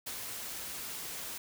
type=noise with ADSR envelope; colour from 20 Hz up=white; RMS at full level=-38 dBFS; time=0.06-1.38 s; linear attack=13 ms; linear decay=42 ms; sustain=-3 dB; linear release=5 ms; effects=none